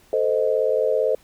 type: chord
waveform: sine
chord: A diminished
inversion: none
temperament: equal with one note detuned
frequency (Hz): 440 / 517.8 / 622.3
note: A4 / C5 / Eb5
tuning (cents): 0 / -18 / 0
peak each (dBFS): -22 / -21 / -23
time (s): 0.13-1.15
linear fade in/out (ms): 2
effects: pink hiss -55 dBFS RMS until 1.23 s